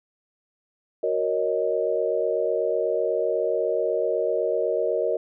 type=chord; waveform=sine; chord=D# minor seventh; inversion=first; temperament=equal; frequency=370 / 466.2 / 554.4 / 622.3 Hz; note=F#4 / A#4 / C#5 / D#5; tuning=0 / 0 / 0 / 0 cents; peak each=-29 / -25 / -28 / -26 dBFS; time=1.03-5.17 s; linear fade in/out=5 ms; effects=none